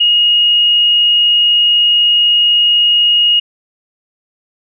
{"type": "tone", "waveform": "sine", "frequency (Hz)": 2872, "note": "F7", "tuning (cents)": 48, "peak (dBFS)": -7, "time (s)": [0, 3.4], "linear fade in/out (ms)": 10, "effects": []}